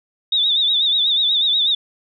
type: tone with vibrato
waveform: sine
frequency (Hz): 3643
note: A#7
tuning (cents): -41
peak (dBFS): -14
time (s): 0.32-1.75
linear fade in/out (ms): 5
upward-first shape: sine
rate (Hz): 8.2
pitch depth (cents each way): 89
effects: none